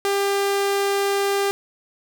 sawtooth tone, 398.3 Hz, G4, 28 cents sharp, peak -15 dBFS, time 0.05-1.51 s, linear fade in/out 0 ms, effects none

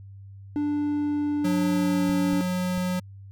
triangle tone with pitch glide, 293.7 to 287 Hz, D4 to D4, 0 to -40 cents, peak -21 dBFS, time 0.56-2.41 s, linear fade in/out 0 ms, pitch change -40 cents, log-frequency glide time 1.7-2.07 s
square tone, 181.6 Hz, F#3, 32 cents flat, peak -25 dBFS, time 1.44-3 s, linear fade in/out 10 ms
clicks, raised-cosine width 5 ms, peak -26 dBFS, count 3, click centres 2.094 / 2.332 / 2.778 s
effects added 98 Hz sine -41 dBFS peak until 3.31 s

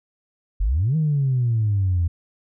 sine exponential two-way sweep, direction up then down, 41.96 to 161.3 to 83 Hz, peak -16 dBFS, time 0.6-2.08 s, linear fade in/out 10 ms, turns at 0.96 s, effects tanh soft clip ceiling -13 dBFS

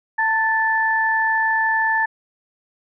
sine tone pair together, 893.4 / 1755 Hz, A5 / A6, +26 / -5 cents, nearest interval octave, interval 1169 cents, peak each -20 / -18 dBFS, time 0.18-2.06 s, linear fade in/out 10 ms, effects none

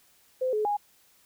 sine tone with pitch steps, 514 / 426.3 / 824 Hz, C5 / G#4 / G#5, -31 / +45 / -14 cents, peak -24 dBFS, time 0.41-0.77 s, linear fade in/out 10 ms, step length 120 ms, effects white hiss -62 dBFS RMS until 1.25 s

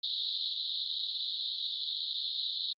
white band-pass noise, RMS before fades -35 dBFS, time 0.03-2.73 s, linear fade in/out 5 ms, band 3500 to 4200 Hz, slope 96 dB/octave, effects Opus 48 kbps

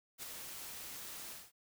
white noise with ADSR envelope, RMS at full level -43 dBFS, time 0.18-1.52 s, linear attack 49 ms, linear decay 6 ms, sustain -4 dB, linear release 220 ms, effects none

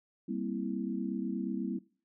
sine chord, C dominant seventh, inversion second, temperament equal, 196 / 233.1 / 261.6 / 329.6 Hz, G3 / Bb3 / C4 / E4, 0 / 0 / 0 / 0 cents, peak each -37 / -37 / -38 / -39 dBFS, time 0.28-1.79 s, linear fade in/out 10 ms, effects noise-tail reverb RT60 0.4 s tail -21 dB re dry

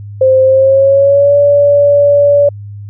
sine tone with pitch glide, 523.3 to 574 Hz, C5 to D5, 0 to -40 cents, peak -4 dBFS, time 0.21-2.49 s, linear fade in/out 5 ms, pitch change +160 cents, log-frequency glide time 0.42-1.37 s, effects added 102 Hz sine -24 dBFS peak until 2.89 s

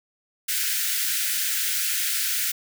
white high-pass noise, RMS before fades -25 dBFS, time 0.48-2.52 s, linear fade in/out 10 ms, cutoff 1400 Hz, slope 96 dB/octave, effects none

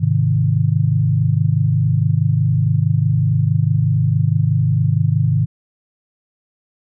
sine chord, Ab major, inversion none, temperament equal with one note detuned, 104.67 / 130.81 / 155.56 Hz, Ab2 / C3 / Eb3, +14 / 0 / 0 cents, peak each -17 dBFS, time 0-5.46 s, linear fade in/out 20 ms, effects none

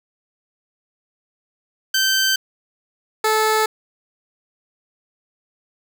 15% pulse tone pair in turn, 1550 / 435 Hz, G6 / A4, -20 / -20 cents, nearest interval octave + minor seventh, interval 2200 cents, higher first, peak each -9 / -9 dBFS, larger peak neither, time 1.94-2.36 / 3.24-3.66 s, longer neither, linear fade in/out 5 ms, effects none

